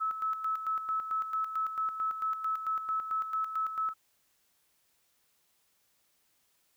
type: tone with tremolo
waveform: sine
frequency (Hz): 1300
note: E6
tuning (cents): -24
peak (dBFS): -28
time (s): 0-3.94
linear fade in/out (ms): 20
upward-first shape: square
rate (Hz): 4.5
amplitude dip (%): 60
effects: white hiss -72 dBFS RMS until 6.76 s